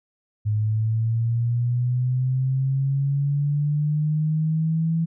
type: linear sweep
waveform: sine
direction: up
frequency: 105.2 to 165.2 Hz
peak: -19 dBFS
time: 0.45-5.06 s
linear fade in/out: 20 ms
effects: none